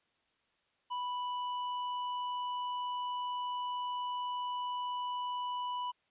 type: tone with hard clipping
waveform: sine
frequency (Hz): 987.8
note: B5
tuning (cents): 0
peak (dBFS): -36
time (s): 0.9-5.92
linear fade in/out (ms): 20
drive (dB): 8
effects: white hiss -75 dBFS RMS until 6.1 s + resampled to 8000 Hz